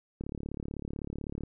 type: click train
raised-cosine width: 3 ms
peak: -24 dBFS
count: 45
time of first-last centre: 0.21-1.436 s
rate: 35.9 Hz
effects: none